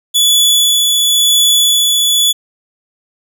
sawtooth tone with tremolo, 3431 Hz, A7, 44 cents flat, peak -4 dBFS, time 0.14-2.33 s, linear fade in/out 20 ms, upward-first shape sine, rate 0.95 Hz, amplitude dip 25%, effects none

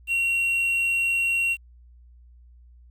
triangle tone with quantisation, 2742 Hz, F7, 32 cents flat, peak -19 dBFS, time 0.07-1.57 s, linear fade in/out 50 ms, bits 8, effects added 60 Hz sine -48 dBFS peak until 2.9 s

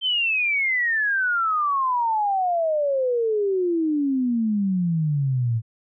sine exponential sweep, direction down, 3136 to 110 Hz, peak -19 dBFS, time 0.01-5.62 s, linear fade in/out 50 ms, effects none

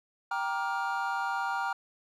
triangle chord, G minor seventh, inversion none, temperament just, 784 / 940.8 / 1176 / 1411.2 Hz, G5 / Bb5 / D6 / F6, 0 / +16 / +2 / +18 cents, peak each -32 / -32 / -37 / -32 dBFS, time 0.31-1.73 s, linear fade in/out 5 ms, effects none

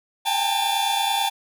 45% pulse tone cluster, 786 / 815 / 898 / 3482 Hz, G5 / G#5 / A5 / A7, +4 / -33 / +35 / -19 cents, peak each -26 dBFS, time 0.25-1.3 s, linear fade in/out 20 ms, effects none

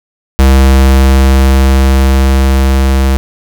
square tone with level ramp, 66.7 Hz, C2, 34 cents sharp, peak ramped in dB -3 to -7 dBFS, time 0.39-3.17 s, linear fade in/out 0 ms, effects none

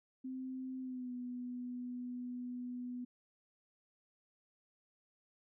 sine tone with pitch glide, 259.5 to 247.1 Hz, C4 to B3, -14 to +1 cents, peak -40 dBFS, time 0.24-3.05 s, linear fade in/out 10 ms, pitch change -85 cents, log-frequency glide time 0.81-1.13 s, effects none

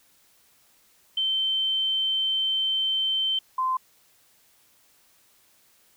sine tone pair in turn, 3100 / 1034.5 Hz, G7 / C6, -20 / -20 cents, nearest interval octave + perfect fifth, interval 1900 cents, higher first, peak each -22 dBFS, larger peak neither, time 1.17-3.39 / 3.58-3.77 s, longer first, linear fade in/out 5 ms, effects white hiss -61 dBFS RMS until 5.96 s

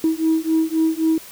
sine beating tone pair, 319.1 / 322.9 Hz, D#4 / E4, +44 / -36 cents, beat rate 3.8 Hz, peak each -18 dBFS, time 0.04-1.18 s, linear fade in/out 2 ms, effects tanh soft clip ceiling -10 dBFS + white hiss -40 dBFS RMS until 1.31 s

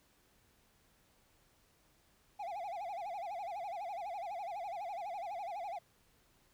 triangle tone with vibrato, 751 Hz, F#5, 26 cents sharp, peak -37 dBFS, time 2.39-5.79 s, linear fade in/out 10 ms, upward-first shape sine, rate 12 Hz, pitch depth 200 cents each way, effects pink hiss -70 dBFS RMS until 6.53 s

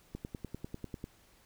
click train, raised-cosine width 3 ms, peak -26 dBFS, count 10, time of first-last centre 0.15-1.041 s, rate 10.1 Hz, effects pink hiss -64 dBFS RMS until 1.45 s

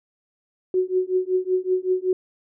sine tone with tremolo, 369.8 Hz, F#4, 1 cent flat, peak -15 dBFS, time 0.74-2.13 s, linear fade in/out 2 ms, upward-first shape triangle, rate 5.3 Hz, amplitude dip 100%, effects none

